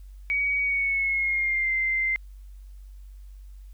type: tone with pitch glide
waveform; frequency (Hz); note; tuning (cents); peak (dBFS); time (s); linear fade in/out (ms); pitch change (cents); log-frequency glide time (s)
sine; 2258 to 2083; C#7 to C7; +31 to -8; -22; 0.3-2.16; 0; -139; 0.6-1.72
effects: added 48 Hz sine -41 dBFS peak until 3.73 s + white hiss -67 dBFS RMS until 3.73 s